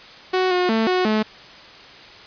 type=tone with pitch steps; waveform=sawtooth; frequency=371 / 361 / 223.1 / 366.6 / 215.8 Hz; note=F#4 / F#4 / A3 / F#4 / A3; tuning=+5 / -43 / +24 / -16 / -33 cents; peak=-13 dBFS; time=0.33-1.23 s; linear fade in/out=10 ms; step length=180 ms; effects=white hiss -42 dBFS RMS until 2.26 s + resampled to 11025 Hz